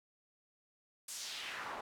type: noise with band-pass filter sweep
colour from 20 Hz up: pink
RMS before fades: -44 dBFS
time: 1.08-1.81 s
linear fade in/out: 5 ms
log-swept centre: 8500 to 820 Hz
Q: 1.6
effects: none